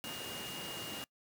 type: tone in noise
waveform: sine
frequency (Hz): 2845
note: F7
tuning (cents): +31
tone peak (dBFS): -45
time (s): 0.04-1.04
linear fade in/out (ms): 0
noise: pink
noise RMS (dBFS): -43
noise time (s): 0.04-1.04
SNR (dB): -5
effects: noise-tail reverb RT60 0.1 s tail -23 dB re dry + high-pass 150 Hz 12 dB/octave